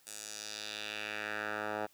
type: tone with band-pass filter sweep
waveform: 10% pulse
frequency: 105.9 Hz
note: G#2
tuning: 34 cents sharp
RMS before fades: -40 dBFS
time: 0.06-1.87 s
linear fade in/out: 20 ms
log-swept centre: 8900 to 890 Hz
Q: 1.8
effects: white hiss -66 dBFS RMS until 1.93 s